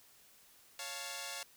5% pulse chord, Db augmented, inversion none, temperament equal, 554.4 / 698.5 / 880 Hz, Db5 / F5 / A5, 0 / 0 / 0 cents, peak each -34 dBFS, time 0.79-1.43 s, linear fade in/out 2 ms, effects white hiss -63 dBFS RMS until 1.56 s

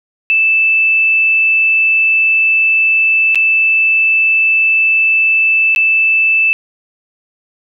sine tone with dropouts, 2637 Hz, E7, in tune, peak -8 dBFS, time 0.3-6.53 s, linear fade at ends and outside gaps 0 ms, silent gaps 3.347-3.356 / 5.749-5.761 s, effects none

